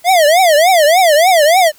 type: tone with vibrato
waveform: square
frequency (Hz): 667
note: E5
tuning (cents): +20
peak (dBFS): -7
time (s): 0.04-1.72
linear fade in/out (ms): 50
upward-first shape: triangle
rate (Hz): 3.4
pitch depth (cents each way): 270
effects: white hiss -46 dBFS RMS until 1.78 s